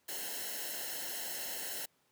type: noise with comb filter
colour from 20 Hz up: white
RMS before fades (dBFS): -40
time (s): 0.08-1.86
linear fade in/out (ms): 10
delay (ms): 0.84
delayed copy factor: -0.8
effects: pink hiss -73 dBFS RMS until 2.11 s + high-pass 150 Hz 12 dB/octave